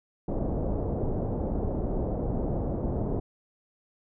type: low-pass noise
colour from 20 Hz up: pink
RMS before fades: -29 dBFS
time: 0.28-3.2 s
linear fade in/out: 5 ms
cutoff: 660 Hz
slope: 24 dB/octave
effects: none